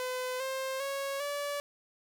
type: tone with pitch steps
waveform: sawtooth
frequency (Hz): 507 / 528.8 / 551.6 / 575.4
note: B4 / C5 / C#5 / D5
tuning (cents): +45 / +18 / -9 / -36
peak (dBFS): -29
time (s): 0-1.6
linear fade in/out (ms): 0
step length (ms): 400
effects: none